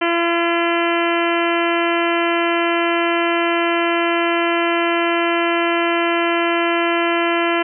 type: harmonic tone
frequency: 339.9 Hz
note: F4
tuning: 47 cents flat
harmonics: 1 / 2 / 3 / 4 / 5 / 6 / 7 / 8 / 9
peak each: -19 / -22 / -24 / -25 / -26 / -27 / -27 / -28 / -29 dBFS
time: 0.01-7.63 s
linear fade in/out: 10 ms
effects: none